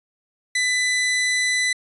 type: tone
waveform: sawtooth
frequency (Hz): 1998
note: B6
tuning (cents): +20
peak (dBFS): -15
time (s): 0.55-1.73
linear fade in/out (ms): 5
effects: resampled to 24000 Hz